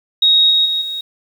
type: tone with level steps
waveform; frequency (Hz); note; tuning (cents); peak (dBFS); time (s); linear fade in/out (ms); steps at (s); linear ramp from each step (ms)
sine; 3767; A#7; +17; -8 / -10 / -15 / -21; 0.22-1.01; 5; 0.5 / 0.65 / 0.81; 10
effects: 7-bit